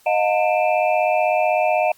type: tone cluster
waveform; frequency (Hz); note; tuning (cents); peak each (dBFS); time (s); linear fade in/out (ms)
sine; 622 / 718 / 898 / 2387 / 2632; D#5 / F5 / A5 / D7 / E7; -1 / +48 / +35 / +28 / -3; -19 / -19 / -26 / -28 / -28; 0.06-1.92; 5
effects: white hiss -54 dBFS RMS until 1.97 s + Opus 48 kbps